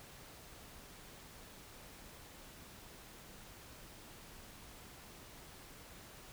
silence, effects pink hiss -55 dBFS RMS until 6.32 s

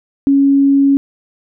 sine tone, 277.2 Hz, C#4, in tune, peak -7 dBFS, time 0.27-0.97 s, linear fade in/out 0 ms, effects none

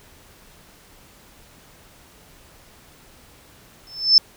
sine tone with exponential growth, 5274 Hz, E8, in tune, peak -5 dBFS, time 3.87-4.18 s, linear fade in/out 1 ms, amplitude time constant 67 ms, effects pink hiss -50 dBFS RMS until 4.36 s

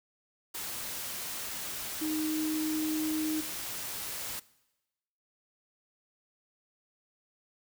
sine tone in noise, 311.1 Hz, D#4, in tune, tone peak -30 dBFS, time 2.01-3.41 s, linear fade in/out 10 ms, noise white, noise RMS -38 dBFS, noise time 0.54-4.4 s, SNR +5 dB, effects noise-tail reverb RT60 1.0 s tail -21 dB re dry

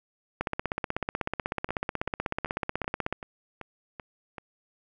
two click trains, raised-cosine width 0.5 ms, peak -23 / -13 dBFS, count 8 / 45, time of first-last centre 1.69-4.382 / 0.41-3.126 s, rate 2.6 / 16.2 Hz, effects none

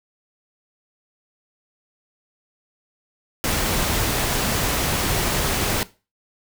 pink noise, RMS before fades -22 dBFS, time 3.44-5.83 s, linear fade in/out 0 ms, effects noise-tail reverb RT60 0.3 s tail -18 dB re dry

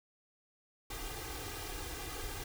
pink noise with comb filter, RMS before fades -42 dBFS, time 0.9-2.44 s, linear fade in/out 5 ms, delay 2.5 ms, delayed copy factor +0.9, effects none

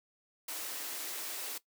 white high-pass noise, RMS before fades -40 dBFS, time 0.48-1.58 s, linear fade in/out 5 ms, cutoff 260 Hz, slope 96 dB/octave, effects noise-tail reverb RT60 0.1 s tail -17 dB re dry

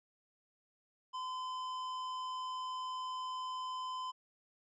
triangle tone with hard clipping, 1021 Hz, C6, 43 cents flat, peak -40 dBFS, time 1.13-4.12 s, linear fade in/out 20 ms, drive 14 dB, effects resampled to 22050 Hz

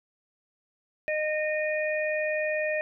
harmonic tone, 614 Hz, D#5, 23 cents flat, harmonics 1 / 3 / 4, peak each -27 / -32 / -33 dBFS, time 1.08-2.81 s, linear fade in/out 0 ms, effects none

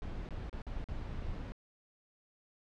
brown noise with dropouts, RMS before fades -40 dBFS, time 0.02-1.52 s, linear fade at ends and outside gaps 0 ms, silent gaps 0.288-0.307 / 0.496-0.529 / 0.619-0.667 / 0.841-0.887 s, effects low-pass 4000 Hz 12 dB/octave

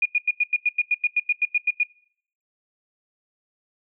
sine tone bursts, 2445 Hz, D#7, 31 cents flat, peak -16 dBFS, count 15, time 0.02-1.834 s, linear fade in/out 5 ms, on 36 ms, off 91 ms, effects noise-tail reverb RT60 0.6 s tail -24 dB re dry

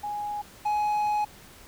sine / triangle tone pair in turn, 830 / 838.7 Hz, G#5 / G#5, -1 / +17 cents, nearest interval unison, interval 18 cents, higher second, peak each -29 / -21 dBFS, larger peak second, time 0.03-0.42 / 0.65-1.25 s, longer second, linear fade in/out 10 ms, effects pink hiss -50 dBFS RMS until 1.67 s

